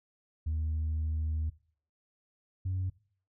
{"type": "tone pair in turn", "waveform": "sine", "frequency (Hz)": [78.3, 93.11], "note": ["D#2", "F#2"], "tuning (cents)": [11, 11], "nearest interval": "minor third", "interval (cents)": 300, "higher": "second", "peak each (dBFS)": [-27, -28], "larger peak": "first", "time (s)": [[0.46, 1.5], [2.65, 2.9]], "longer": "first", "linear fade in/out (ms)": 10, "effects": ["noise-tail reverb RT60 0.5 s tail -21 dB re dry", "tanh soft clip ceiling -27 dBFS"]}